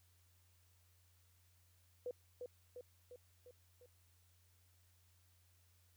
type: tone with echo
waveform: sine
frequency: 493.9 Hz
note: B4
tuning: in tune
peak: -40 dBFS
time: 2.06-2.11 s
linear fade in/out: 2 ms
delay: 350 ms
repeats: 5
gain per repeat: -4 dB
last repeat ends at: 3.86 s
effects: added 88 Hz sine -70 dBFS peak until 5.96 s + white hiss -75 dBFS RMS until 5.96 s